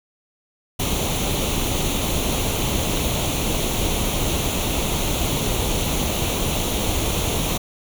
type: noise with comb filter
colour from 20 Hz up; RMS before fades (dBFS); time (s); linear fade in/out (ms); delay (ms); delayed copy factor
pink; -22; 0.79-7.58; 10; 0.3; +0.65
effects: none